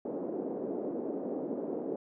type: band-pass noise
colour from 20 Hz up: white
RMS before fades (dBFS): -36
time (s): 0.05-1.96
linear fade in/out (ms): 2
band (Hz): 240 to 480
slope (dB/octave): 24
effects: none